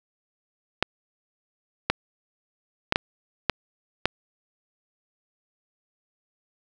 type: clicks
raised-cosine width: 0.3 ms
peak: -3 dBFS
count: 6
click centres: 0.826 / 1.9 / 2.924 / 2.959 / 3.497 / 4.056 s
effects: none